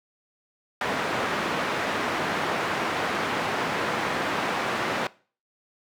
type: low-pass noise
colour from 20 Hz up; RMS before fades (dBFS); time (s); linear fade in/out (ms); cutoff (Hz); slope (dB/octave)
white; -27; 0.81-5.07; 2; 1600; 12
effects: noise-tail reverb RT60 0.4 s tail -21 dB re dry + high-pass 150 Hz 12 dB/octave